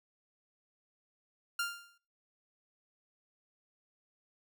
sawtooth tone with exponential decay, 1396.9 Hz, F6, in tune, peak -26 dBFS, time 1.59-1.98 s, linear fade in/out 5 ms, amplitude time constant 83 ms, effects noise-tail reverb RT60 0.4 s tail -21 dB re dry

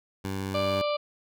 15% pulse tone, 96.5 Hz, G2, 27 cents flat, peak -24 dBFS, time 0.24-0.82 s, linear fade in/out 10 ms
harmonic tone, 590 Hz, D5, 8 cents sharp, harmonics 1 / 2 / 4 / 5 / 6 / 7 / 8, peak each -26 / -32 / -38 / -40 / -42 / -43 / -44 dBFS, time 0.54-0.97 s, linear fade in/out 10 ms
effects none

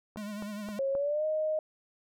click train, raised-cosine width 1 ms, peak -28 dBFS, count 4, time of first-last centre 0.16-0.952 s, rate 3.79 Hz
square tone with vibrato, 208 Hz, G#3, 3 cents sharp, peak -37 dBFS, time 0.17-0.79 s, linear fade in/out 2 ms, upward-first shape triangle, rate 10 Hz, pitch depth 67 cents each way
sine tone with pitch glide, 544 to 621.3 Hz, C#5 to D#5, -33 to -3 cents, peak -27 dBFS, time 0.79-1.59 s, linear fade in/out 2 ms, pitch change +230 cents, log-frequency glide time 0.91-1.25 s
effects none

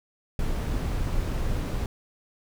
brown noise, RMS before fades -27 dBFS, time 0.39-1.86 s, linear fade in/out 2 ms, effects none

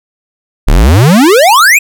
square exponential sweep, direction up, 31.11 to 2600 Hz, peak -3 dBFS, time 0.67-1.79 s, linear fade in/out 10 ms, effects none

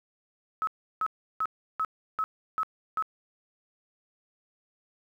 sine tone bursts, 1288 Hz, E6, 41 cents flat, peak -25 dBFS, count 7, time 0.62-3.024 s, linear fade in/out 0 ms, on 52 ms, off 340 ms, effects 10-bit

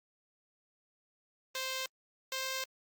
5% pulse tone pair in turn, 523.3 / 525.6 Hz, C5 / C5, 0 / +8 cents, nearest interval unison, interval 8 cents, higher second, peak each -23 dBFS, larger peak neither, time 1.55-1.86 / 2.32-2.64 s, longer second, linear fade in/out 2 ms, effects Opus 24 kbps

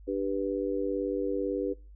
sine chord, G major, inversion second, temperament just, 294 / 392 / 490 Hz, D4 / G4 / B4, +2 / 0 / -14 cents, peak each -32 dBFS, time 0.07-1.74 s, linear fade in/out 20 ms, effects noise-tail reverb RT60 0.3 s tail -21 dB re dry + added 50 Hz sine -47 dBFS peak until 1.95 s

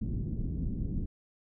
pink low-pass noise, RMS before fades -33 dBFS, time 0.01-1.06 s, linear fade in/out 10 ms, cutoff 270 Hz, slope 24 dB/octave, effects none

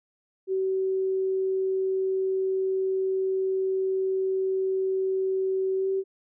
sine tone with pitch glide, 380.4 to 385 Hz, F#4 to G4, +48 to -31 cents, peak -23 dBFS, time 0.47-6.04 s, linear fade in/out 50 ms, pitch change +21 cents, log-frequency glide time 5.76-5.89 s, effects none

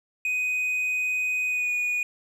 triangle tone with pitch glide, 2499 to 2460 Hz, D#7 to D#7, +7 to -20 cents, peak -22 dBFS, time 0.25-2.03 s, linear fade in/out 2 ms, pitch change -27 cents, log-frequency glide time 1.48-1.71 s, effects none

